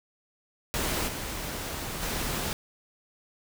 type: noise with level steps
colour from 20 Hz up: pink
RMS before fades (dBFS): -29 / -35 / -31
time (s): 0.74-2.53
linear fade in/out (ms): 0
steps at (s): 1.07 / 2.01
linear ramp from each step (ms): 20
effects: none